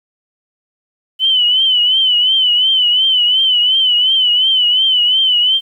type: tone with vibrato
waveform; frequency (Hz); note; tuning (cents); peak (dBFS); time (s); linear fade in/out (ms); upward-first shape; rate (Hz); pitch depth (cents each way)
sine; 3021; F#7; +35; -9; 1.19-5.61; 50; triangle; 2.8; 91
effects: 8-bit